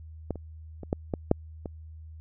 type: clicks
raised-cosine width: 2 ms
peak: -16 / -27 / -25 / -12 / -14 / -6 / -21 dBFS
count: 7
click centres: 0.307 / 0.357 / 0.833 / 0.929 / 1.138 / 1.314 / 1.658 s
effects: added 79 Hz sine -42 dBFS peak until 2.2 s